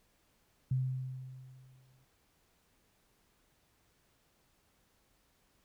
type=tone with exponential decay; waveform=sine; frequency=129.6 Hz; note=C3; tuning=16 cents flat; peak=-27 dBFS; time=0.71-2.05 s; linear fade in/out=5 ms; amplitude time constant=290 ms; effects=pink hiss -72 dBFS RMS until 5.64 s